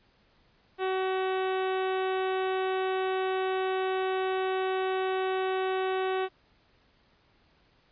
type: harmonic tone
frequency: 377.2 Hz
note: F#4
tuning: 33 cents sharp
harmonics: 1 / 2 / 3 / 4 / 5 / 6 / 7 / 8 / 9 / 10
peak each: -28 / -33 / -38 / -40 / -43 / -47 / -44 / -47 / -50 / -49 dBFS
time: 0.78-6.29 s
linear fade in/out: 50 ms
effects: pink hiss -65 dBFS RMS until 7.91 s + resampled to 11025 Hz